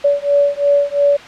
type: beating tone pair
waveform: sine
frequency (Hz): 570 / 572.9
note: C#5 / D5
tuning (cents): +48 / -43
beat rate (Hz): 2.9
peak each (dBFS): -14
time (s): 0.04-1.17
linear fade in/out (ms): 10
effects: white hiss -34 dBFS RMS until 1.27 s + low-pass 3000 Hz 12 dB/octave